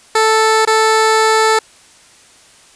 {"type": "tone with dropouts", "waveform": "15% pulse", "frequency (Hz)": 440, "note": "A4", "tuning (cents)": 0, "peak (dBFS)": -3, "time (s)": [0.15, 1.59], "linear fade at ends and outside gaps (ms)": 5, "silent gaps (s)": [0.652, 0.673], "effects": ["white hiss -45 dBFS RMS until 2.75 s", "resampled to 22050 Hz"]}